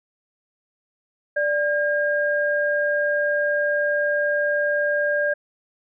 sine tone pair together, 586.7 / 1616 Hz, D5 / G#6, -2 / -48 cents, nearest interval octave + tritone, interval 1754 cents, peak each -21 / -22 dBFS, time 1.36-5.34 s, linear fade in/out 10 ms, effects none

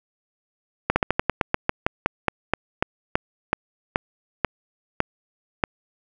slowing click train, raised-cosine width 0.5 ms, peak -3 dBFS, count 20, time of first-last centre 0.9-5.638 s, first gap 60 ms, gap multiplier 1.14, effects none

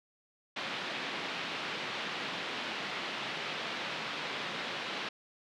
white band-pass noise, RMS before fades -38 dBFS, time 0.56-5.09 s, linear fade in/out 5 ms, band 150 to 3600 Hz, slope 24 dB/octave, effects none

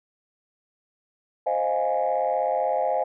sine chord, F minor seventh, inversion second, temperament equal, 523.3 / 622.3 / 698.5 / 830.6 Hz, C5 / Eb5 / F5 / Ab5, 0 / 0 / 0 / 0 cents, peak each -26 dBFS, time 1.46-3.04 s, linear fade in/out 10 ms, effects tanh soft clip ceiling -14 dBFS

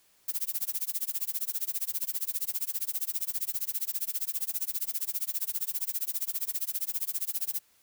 violet noise with tremolo, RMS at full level -29 dBFS, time 0.28-7.6 s, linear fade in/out 5 ms, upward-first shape sine, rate 15 Hz, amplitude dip 100%, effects white hiss -65 dBFS RMS until 7.82 s

